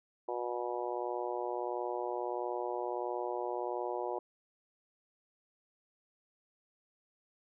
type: harmonic tone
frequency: 121.5 Hz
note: B2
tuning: 28 cents flat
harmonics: 3 / 4 / 5 / 6 / 7 / 8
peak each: -39 / -40 / -41 / -42 / -42 / -43 dBFS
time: 0.28-4.19 s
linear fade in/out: 5 ms
effects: none